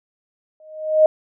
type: tone with exponential growth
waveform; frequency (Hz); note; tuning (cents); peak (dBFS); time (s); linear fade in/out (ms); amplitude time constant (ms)
sine; 622.3; D#5; 0; -6; 0.6-1.06; 2; 100
effects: none